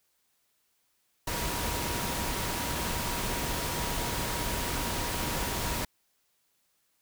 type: tone in noise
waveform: sine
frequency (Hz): 954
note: A#5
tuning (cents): +40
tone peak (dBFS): -40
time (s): 1.27-5.85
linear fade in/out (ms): 5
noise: pink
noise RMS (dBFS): -32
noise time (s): 1.27-5.85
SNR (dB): -11
effects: white hiss -73 dBFS RMS until 7.01 s